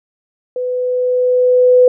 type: tone with level ramp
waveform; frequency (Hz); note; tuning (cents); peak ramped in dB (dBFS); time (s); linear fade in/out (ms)
sine; 500; B4; +21; -17 to -4; 0.56-1.88; 2
effects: none